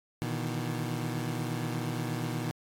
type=tone cluster; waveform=25% pulse; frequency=121 / 154.2 / 162.6 Hz; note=B2 / D#3 / E3; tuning=-35 / -15 / -23 cents; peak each=-30 / -33 / -34 dBFS; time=0.22-2.51 s; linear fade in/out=0 ms; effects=AAC 64 kbps